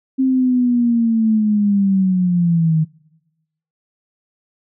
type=linear sweep; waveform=sine; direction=down; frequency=265.6 to 155.3 Hz; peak=-12 dBFS; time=0.18-2.85 s; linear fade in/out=20 ms; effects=noise-tail reverb RT60 1.0 s tail -24 dB re dry